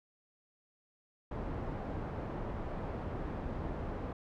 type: low-pass noise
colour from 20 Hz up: pink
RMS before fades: -39 dBFS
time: 1.31-4.13 s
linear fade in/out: 5 ms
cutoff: 940 Hz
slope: 12 dB/octave
effects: none